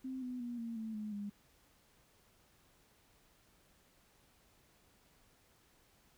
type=tone with pitch steps; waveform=sine; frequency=260.9 / 250.4 / 240.4 / 230.7 / 221.4 / 212.5 / 204 Hz; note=C4 / B3 / B3 / A#3 / A3 / G#3 / G#3; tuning=-5 / +24 / -46 / -18 / +11 / +40 / -31 cents; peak=-39 dBFS; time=0.04-1.3 s; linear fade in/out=10 ms; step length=180 ms; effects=pink hiss -69 dBFS RMS until 6.17 s